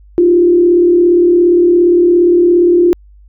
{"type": "tone with frequency modulation", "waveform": "sine", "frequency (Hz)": 349.2, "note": "F4", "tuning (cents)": 0, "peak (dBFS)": -5, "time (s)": [0.18, 2.93], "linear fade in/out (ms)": 0, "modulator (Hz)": 37.3, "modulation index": 0.5, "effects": ["added 50 Hz sine -38 dBFS peak until 3.28 s"]}